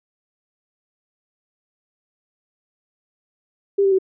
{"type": "tone with pitch steps", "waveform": "sine", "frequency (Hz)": [398, 389.9, 379.4], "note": ["G4", "G4", "F#4"], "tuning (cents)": [26, -9, 43], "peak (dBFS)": -13, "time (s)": [3.78, 3.987], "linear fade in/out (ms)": 10, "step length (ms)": 69, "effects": []}